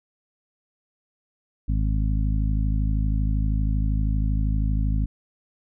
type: harmonic tone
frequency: 52.7 Hz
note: G#1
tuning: 26 cents sharp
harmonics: 1 / 2 / 3 / 4 / 5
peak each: -21 / -27 / -31 / -33 / -35 dBFS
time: 1.68-5.06 s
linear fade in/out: 10 ms
effects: none